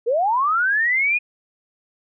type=linear sweep; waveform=sine; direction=up; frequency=437.9 to 2489 Hz; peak=-16 dBFS; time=0.06-1.19 s; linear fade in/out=20 ms; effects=none

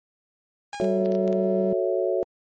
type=tone with exponential decay; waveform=sawtooth; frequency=816 Hz; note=G#5; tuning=31 cents flat; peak=-26 dBFS; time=0.73-1.17 s; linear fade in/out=1 ms; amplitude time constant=94 ms
type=clicks; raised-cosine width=0.2 ms; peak=-25 dBFS; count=8; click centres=0.745 / 0.813 / 0.844 / 1.059 / 1.121 / 1.151 / 1.278 / 1.328 s
type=chord; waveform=sine; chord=F# minor seventh; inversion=none; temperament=equal; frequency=370 / 440 / 554.4 / 659.3 Hz; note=F#4 / A4 / C#5 / E5; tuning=0 / 0 / 0 / 0 cents; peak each=-25 / -28 / -26 / -28 dBFS; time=0.8-2.23 s; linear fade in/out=0 ms
type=tone with pitch glide; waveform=triangle; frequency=193 to 191.56 Hz; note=G3 to G3; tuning=-27 to -40 cents; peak=-23 dBFS; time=0.82-1.73 s; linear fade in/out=2 ms; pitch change=-13 cents; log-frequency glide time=0.94-1.05 s
effects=MP3 32 kbps

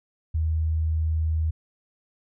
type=tone; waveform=sine; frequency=79.5 Hz; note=D#2; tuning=38 cents sharp; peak=-21 dBFS; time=0.34-1.51 s; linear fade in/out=10 ms; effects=none

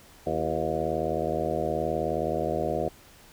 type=harmonic tone with a mistuned harmonic; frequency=79.1 Hz; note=D#2; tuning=29 cents sharp; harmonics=1 / 2 / 3 / 4 / 5 / 6 / 7 / 8 / 9; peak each=-38 / -36 / -37 / -35 / -34 / -33 / -33 / -32 / -33 dBFS; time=0.26-2.89 s; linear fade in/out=10 ms; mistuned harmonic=4; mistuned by=+90 cents; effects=pink hiss -53 dBFS RMS until 3.32 s

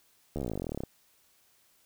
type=slowing click train; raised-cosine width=2 ms; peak=-21 dBFS; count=24; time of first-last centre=0.36-0.836 s; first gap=13 ms; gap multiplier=1.04; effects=white hiss -66 dBFS RMS until 1.85 s

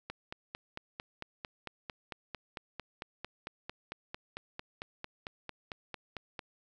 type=click train; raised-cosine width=0.3 ms; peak=-23 dBFS; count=29; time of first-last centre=0.1-6.392 s; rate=4.45 Hz; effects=none

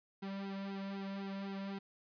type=tone with flanger; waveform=sawtooth; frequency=196 Hz; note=G3; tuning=in tune; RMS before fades=-42 dBFS; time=0.22-1.79 s; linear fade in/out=10 ms; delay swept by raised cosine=1.7 to 2.7 ms; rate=3.9 Hz; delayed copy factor=-0.85; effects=resampled to 11025 Hz + 13-bit

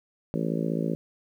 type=harmonic tone; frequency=55.5 Hz; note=A1; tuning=16 cents sharp; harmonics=3 / 4 / 5 / 6 / 7 / 8 / 9 / 10; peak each=-29 / -31 / -33 / -35 / -36 / -37 / -38 / -39 dBFS; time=0.34-0.95 s; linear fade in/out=0 ms; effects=10-bit

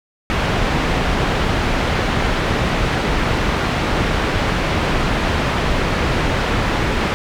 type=low-pass noise; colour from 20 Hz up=pink; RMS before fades=-18 dBFS; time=0.3-7.14 s; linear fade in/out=0 ms; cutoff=2900 Hz; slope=12 dB/octave; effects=none

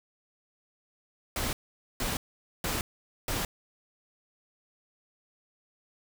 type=noise bursts; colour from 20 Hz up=pink; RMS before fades=-31 dBFS; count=4; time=1.36-3.45 s; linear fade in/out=2 ms; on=170 ms; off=470 ms; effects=none

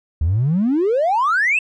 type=exponential sweep; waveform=triangle; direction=up; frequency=72.6 to 2716 Hz; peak=-11 dBFS; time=0.21-1.59 s; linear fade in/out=5 ms; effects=tanh soft clip ceiling -11 dBFS + resampled to 22050 Hz

